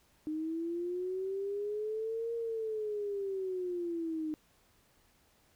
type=linear two-way sweep; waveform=sine; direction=up then down; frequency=305.6 to 466.2 to 305.6 Hz; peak=-33 dBFS; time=0.27-4.34 s; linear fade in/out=0 ms; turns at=2.34 s; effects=pink hiss -68 dBFS RMS until 5.55 s